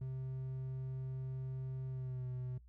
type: tone with pitch glide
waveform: triangle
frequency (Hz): 130.81 to 126.35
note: C3 to B2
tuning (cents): 0 to +40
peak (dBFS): -37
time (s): 0.01-2.58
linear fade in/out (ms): 5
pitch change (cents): -60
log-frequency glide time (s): 1.89-2.27
effects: noise-tail reverb RT60 0.1 s tail -19 dB re dry + added 60 Hz sine -57 dBFS peak until 2.68 s